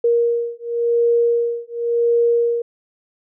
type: beating tone pair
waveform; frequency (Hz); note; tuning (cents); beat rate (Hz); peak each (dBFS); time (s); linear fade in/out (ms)
sine; 470 / 470.92; A#4 / A#4; +14 / +18; 0.92; -18; 0.04-2.62; 5
effects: none